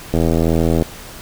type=click train; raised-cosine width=2 ms; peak=-3 dBFS; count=57; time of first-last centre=0.14-0.823 s; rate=82 Hz; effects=pink hiss -35 dBFS RMS until 1.21 s